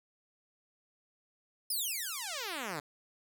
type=exponential sweep; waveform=5% pulse; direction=down; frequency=5274 to 138.59 Hz; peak=-25 dBFS; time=1.7-2.8 s; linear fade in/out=5 ms; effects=none